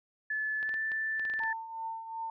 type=tone with pitch glide; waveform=sine; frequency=1730 to 1763.3 Hz; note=A6 to A6; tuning=-30 to +3 cents; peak=-30 dBFS; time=0.3-1.53 s; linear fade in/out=5 ms; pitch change=+33 cents; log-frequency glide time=0.62-0.74 s
type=clicks; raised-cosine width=0.3 ms; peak=-30 dBFS; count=10; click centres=0.629 / 0.692 / 0.741 / 0.918 / 1.196 / 1.252 / 1.299 / 1.338 / 1.392 / 1.436 s
type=tone with tremolo; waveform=sine; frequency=901 Hz; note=A5; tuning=41 cents sharp; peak=-33 dBFS; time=1.4-2.3 s; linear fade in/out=2 ms; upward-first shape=triangle; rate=2.7 Hz; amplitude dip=65%
effects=none